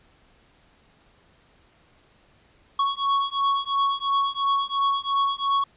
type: beating tone pair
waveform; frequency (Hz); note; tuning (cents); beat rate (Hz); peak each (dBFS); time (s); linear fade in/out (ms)
square; 1108.7 / 1111.6; C#6 / C#6; 0 / +4; 2.9; -25; 2.79-5.64; 5
effects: pink hiss -59 dBFS RMS until 5.76 s + resampled to 8000 Hz